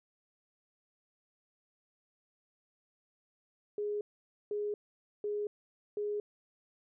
sine tone bursts, 415.3 Hz, G#4, in tune, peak -32 dBFS, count 4, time 3.78-6.2 s, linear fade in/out 2 ms, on 230 ms, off 500 ms, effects none

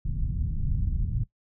pink low-pass noise, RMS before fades -27 dBFS, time 0.05-1.24 s, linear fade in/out 10 ms, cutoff 150 Hz, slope 24 dB/octave, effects noise-tail reverb RT60 0.1 s tail -18 dB re dry

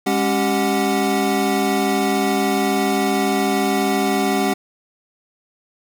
square tone cluster, 204.3 / 277.3 / 389.3 / 738 Hz, G#3 / C#4 / G4 / F#5, -28 / +1 / -12 / -5 cents, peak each -23 dBFS, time 0.06-4.54 s, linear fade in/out 10 ms, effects none

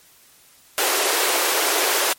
pink high-pass noise, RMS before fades -20 dBFS, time 0.78-2.13 s, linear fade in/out 0 ms, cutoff 350 Hz, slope 48 dB/octave, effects white hiss -52 dBFS RMS until 2.18 s + MP3 64 kbps

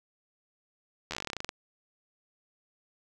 slowing click train, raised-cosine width 0.2 ms, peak -17 dBFS, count 16, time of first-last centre 1.11-1.491 s, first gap 12 ms, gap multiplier 1.1, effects none

